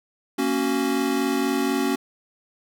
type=chord; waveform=square; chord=F# major; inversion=first; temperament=equal with one note detuned; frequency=233.1 / 277.2 / 372.8 Hz; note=A#3 / C#4 / F#4; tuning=0 / 0 / +13 cents; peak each=-28 / -24 / -27 dBFS; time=0.38-1.96 s; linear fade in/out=10 ms; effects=none